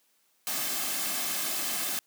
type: noise with comb filter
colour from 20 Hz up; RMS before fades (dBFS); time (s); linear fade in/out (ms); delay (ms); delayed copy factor
white; -31; 0.47-1.99; 0; 2.1; -0.55
effects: white hiss -69 dBFS RMS until 2.06 s + high-pass 200 Hz 12 dB/octave